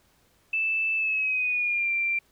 sine tone with pitch glide, 2637 to 2363 Hz, E7 to D7, 0 to +10 cents, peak -23 dBFS, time 0.53-2.19 s, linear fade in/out 5 ms, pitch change -190 cents, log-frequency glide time 0.96-1.92 s, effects pink hiss -64 dBFS RMS until 2.31 s

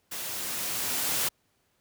white noise with level ramp, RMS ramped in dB -36 to -27 dBFS, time 0.11-1.29 s, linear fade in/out 10 ms, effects pink hiss -71 dBFS RMS until 1.8 s + high-pass 60 Hz 12 dB/octave

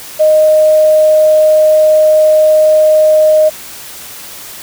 sine tone, 619 Hz, D#5, 9 cents flat, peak -4 dBFS, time 0.19-3.5 s, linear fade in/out 20 ms, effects white hiss -29 dBFS RMS until 4.62 s

